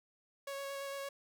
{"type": "tone with vibrato", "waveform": "sawtooth", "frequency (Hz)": 554, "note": "C#5", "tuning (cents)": -1, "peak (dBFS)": -36, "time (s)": [0.47, 1.09], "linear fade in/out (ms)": 5, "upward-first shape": "square", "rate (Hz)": 8.8, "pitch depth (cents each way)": 9, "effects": []}